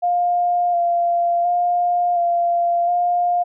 sine tone with vibrato, 698.5 Hz, F5, in tune, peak -15 dBFS, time 0.02-3.44 s, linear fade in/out 20 ms, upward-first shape square, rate 0.7 Hz, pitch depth 18 cents each way, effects none

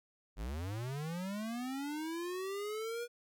square linear sweep, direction up, 45.29 to 483.6 Hz, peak -38 dBFS, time 0.36-3.08 s, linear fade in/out 50 ms, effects none

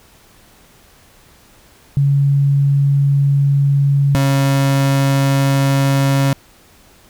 sine / 35% pulse tone pair in turn, 140.2 / 137.47 Hz, C#3 / C#3, +20 / -14 cents, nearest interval unison, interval 34 cents, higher first, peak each -10 dBFS, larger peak neither, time 1.97-4.15 / 4.15-6.33 s, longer neither, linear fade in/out 0 ms, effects pink hiss -48 dBFS RMS until 7.09 s

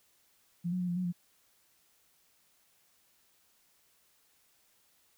sine tone with pitch steps, 173 / 182 / 179 / 174.3 / 182.5 / 175.1 Hz, F3 / F#3 / F3 / F3 / F#3 / F3, -16 / -28 / +43 / -3 / -24 / +5 cents, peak -30 dBFS, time 0.64-1.126 s, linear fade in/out 20 ms, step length 81 ms, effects white hiss -69 dBFS RMS until 5.17 s

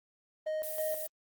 triangle tone with tremolo, 622.3 Hz, D#5, in tune, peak -29 dBFS, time 0.46-1.07 s, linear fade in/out 10 ms, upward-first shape square, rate 3.1 Hz, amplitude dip 60%
violet noise, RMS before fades -39 dBFS, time 0.63-1.07 s, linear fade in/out 2 ms
effects Opus 24 kbps

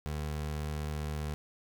25% pulse tone, 75.3 Hz, D2, 44 cents sharp, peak -30 dBFS, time 0.06-1.34 s, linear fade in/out 0 ms, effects none

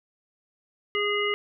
harmonic tone, 412.4 Hz, G#4, 12 cents flat, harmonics 1 / 3 / 5 / 7, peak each -27 / -31 / -28 / -30 dBFS, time 0.95-1.34 s, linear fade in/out 0 ms, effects none

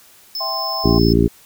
square tone, 5250 Hz, E8, 8 cents flat, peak -23 dBFS, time 0.35-1.13 s, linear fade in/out 2 ms
sine chord, C major, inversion first, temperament just, 654.1 / 784.9 / 1046.5 Hz, E5 / G5 / C6, -14 / +2 / 0 cents, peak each -28 / -28 / -26 dBFS, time 0.4-0.99 s, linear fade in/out 10 ms
harmonic tone, 57.1 Hz, A#1, 35 cents flat, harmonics 1 / 2 / 3 / 4 / 5 / 6 / 7, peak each -19 / -19 / -19 / -19 / -19 / -19 / -19 dBFS, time 0.84-1.28 s, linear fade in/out 10 ms
effects white hiss -48 dBFS RMS until 1.45 s

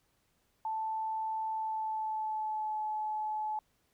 sine tone with pitch glide, 880 to 858.4 Hz, A5 to A5, 0 to -43 cents, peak -32 dBFS, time 0.65-3.59 s, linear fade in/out 2 ms, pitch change -43 cents, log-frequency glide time 1.51-2.81 s, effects pink hiss -74 dBFS RMS until 3.93 s

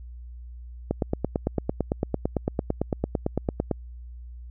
click train, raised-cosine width 2 ms, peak -10 dBFS, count 26, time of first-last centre 0.91-3.713 s, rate 8.92 Hz, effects added 60 Hz sine -38 dBFS peak until 4.5 s

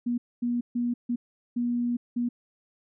sine tone bursts at uneven times, 240.7 Hz, B3, 44 cents flat, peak -24 dBFS, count 6, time 0.06-0.18 / 0.42-0.61 / 0.75-0.94 / 1.09-1.16 / 1.56-1.97 / 2.16-2.29 s, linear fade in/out 10 ms, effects none

